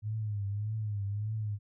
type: tone with vibrato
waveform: sine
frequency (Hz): 104.6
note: G#2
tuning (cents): +13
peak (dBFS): -31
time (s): 0.02-1.59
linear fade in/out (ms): 50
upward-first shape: triangle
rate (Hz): 1.7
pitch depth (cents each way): 99
effects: none